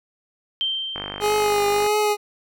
sine tone with exponential decay, 3136 Hz, G7, in tune, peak -19 dBFS, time 0.61-2.04 s, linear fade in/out 0 ms, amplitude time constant 310 ms
click train, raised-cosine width 0.5 ms, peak -15 dBFS, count 46, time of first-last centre 0.96-1.864 s, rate 49.8 Hz
25% pulse tone with vibrato, 415.3 Hz, G#4, in tune, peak -14 dBFS, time 1.2-2.17 s, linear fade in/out 50 ms, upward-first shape triangle, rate 1.6 Hz, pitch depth 35 cents each way
effects none

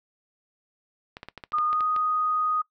clicks, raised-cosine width 0.3 ms, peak -22 dBFS, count 10, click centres 1.169 / 1.231 / 1.286 / 1.377 / 1.438 / 1.521 / 1.585 / 1.73 / 1.807 / 1.963 s
sine tone with pitch glide, 1224 to 1244.7 Hz, D#6 to D#6, -29 to 0 cents, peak -22 dBFS, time 1.53-2.62 s, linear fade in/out 10 ms, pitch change +29 cents, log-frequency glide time 1.66-1.82 s
effects noise-tail reverb RT60 0.1 s tail -20 dB re dry

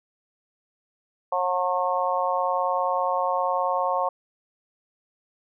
harmonic tone, 181 Hz, F#3, 38 cents flat, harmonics 3 / 4 / 5 / 6, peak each -27 / -27 / -27 / -27 dBFS, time 1.32-4.09 s, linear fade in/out 5 ms, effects none

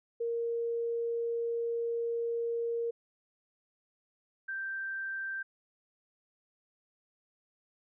sine tone pair in turn, 466.2 / 1568.1 Hz, A#4 / G6, 0 / 0 cents, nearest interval octave + major sixth, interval 2100 cents, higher second, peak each -30 / -34 dBFS, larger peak first, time 0.2-2.91 / 4.48-5.43 s, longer first, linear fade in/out 10 ms, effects none

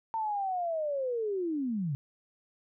sine linear sweep, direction down, 908 to 130.81 Hz, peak -29 dBFS, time 0.14-1.95 s, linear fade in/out 0 ms, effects none

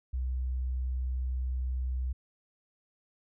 sine tone, 63.5 Hz, B1, 49 cents sharp, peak -29 dBFS, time 0.13-2.13 s, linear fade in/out 10 ms, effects none

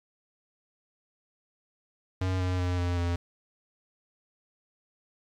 square tone with pitch steps, 93 / 91.35 / 89.73 / 88.14 / 86.57 Hz, F#2 / F#2 / F2 / F2 / F2, +9 / -22 / +47 / +16 / -15 cents, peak -27 dBFS, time 2.21-3.16 s, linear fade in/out 5 ms, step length 190 ms, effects low-pass 6000 Hz 12 dB/octave + 9-bit

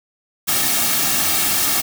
white noise with comb filter, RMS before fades -18 dBFS, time 0.47-1.82 s, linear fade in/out 20 ms, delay 2 ms, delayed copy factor -0.6, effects none

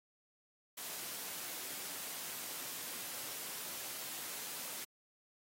white noise, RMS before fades -44 dBFS, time 0.77-4.85 s, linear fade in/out 10 ms, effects high-pass 150 Hz 12 dB/octave + AAC 48 kbps

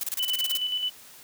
blue noise bursts, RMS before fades -29 dBFS, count 11, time 0.01-0.573 s, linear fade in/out 0 ms, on 23 ms, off 31 ms
sine tone with tremolo, 2989 Hz, F#7, 17 cents sharp, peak -24 dBFS, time 0.19-0.9 s, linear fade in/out 10 ms, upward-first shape square, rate 9.4 Hz, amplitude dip 45%
effects white hiss -49 dBFS RMS until 1.23 s

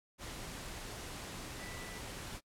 sine tone in noise, 1975.5 Hz, B6, in tune, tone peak -51 dBFS, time 1.56-2.01 s, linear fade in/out 50 ms, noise pink, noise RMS -45 dBFS, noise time 0.18-2.41 s, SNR -9 dB, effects noise-tail reverb RT60 0.1 s tail -24 dB re dry + low-pass 11000 Hz 12 dB/octave

